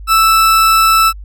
40% pulse tone, 1318.5 Hz, E6, in tune, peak -6 dBFS, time 0.07-1.13 s, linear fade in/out 50 ms, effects added 50 Hz sine -27 dBFS peak until 1.24 s

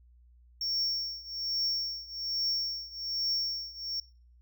triangle tone with tremolo, 5480 Hz, F8, 34 cents flat, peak -25 dBFS, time 0.61-4 s, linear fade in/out 2 ms, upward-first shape triangle, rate 1.2 Hz, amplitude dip 90%, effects noise-tail reverb RT60 0.5 s tail -25 dB re dry + added 60 Hz sine -56 dBFS peak until 4.41 s

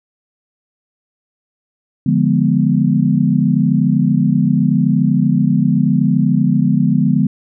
sine chord, D diminished seventh, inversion none, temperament equal, 146.83 / 174.61 / 207.7 / 246.9 Hz, D3 / F3 / Ab3 / Cb4, 0 / 0 / 0 / 0 cents, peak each -16 dBFS, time 2.06-7.27 s, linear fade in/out 5 ms, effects none

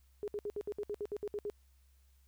sine tone bursts, 413.3 Hz, G#4, 8 cents flat, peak -35 dBFS, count 12, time 0.23-1.499 s, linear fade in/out 0 ms, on 48 ms, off 63 ms, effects added 66 Hz sine -63 dBFS peak until 2.27 s + white hiss -75 dBFS RMS until 2.27 s

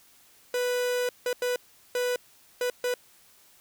45% pulse tone bursts at uneven times, 493.9 Hz, B4, in tune, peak -25 dBFS, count 6, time 0.54-1.09 / 1.26-1.33 / 1.42-1.56 / 1.95-2.16 / 2.61-2.7 / 2.84-2.94 s, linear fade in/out 2 ms, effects white hiss -58 dBFS RMS until 3.6 s

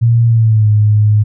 sine tone with pitch glide, 116.7 to 105.79 Hz, A#2 to G#2, +2 to +32 cents, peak -6 dBFS, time 0.01-1.24 s, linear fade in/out 20 ms, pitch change -170 cents, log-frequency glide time 0.26-0.69 s, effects none

